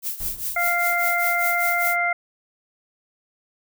violet noise with tremolo, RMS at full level -25 dBFS, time 0.02-1.97 s, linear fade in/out 50 ms, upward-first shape triangle, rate 5 Hz, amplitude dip 85%
brown noise with exponential decay, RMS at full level -35 dBFS, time 0.2-0.94 s, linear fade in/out 5 ms, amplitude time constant 160 ms
harmonic tone, 697 Hz, F5, 4 cents flat, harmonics 1 / 2 / 3, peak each -24 / -25 / -22 dBFS, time 0.56-2.13 s, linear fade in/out 5 ms
effects none

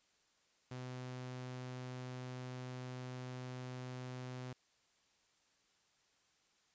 sawtooth tone, 126.7 Hz, B2, 45 cents sharp, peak -40 dBFS, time 0.71-4.53 s, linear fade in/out 5 ms, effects white hiss -74 dBFS RMS until 6.74 s + resampled to 16000 Hz

